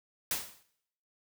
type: noise with exponential decay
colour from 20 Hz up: white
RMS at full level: -29 dBFS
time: 0.31-0.63 s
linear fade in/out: 2 ms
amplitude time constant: 68 ms
effects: noise-tail reverb RT60 0.7 s tail -17 dB re dry